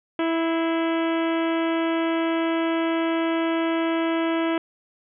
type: harmonic tone with a mistuned harmonic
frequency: 328.7 Hz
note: E4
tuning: 5 cents flat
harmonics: 1 / 2 / 3 / 4 / 5 / 6 / 7 / 8 / 9 / 10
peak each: -22 / -28 / -32 / -34 / -36 / -38 / -39 / -40 / -41 / -42 dBFS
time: 0.19-4.58 s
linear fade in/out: 2 ms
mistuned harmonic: 6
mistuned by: +46 cents
effects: none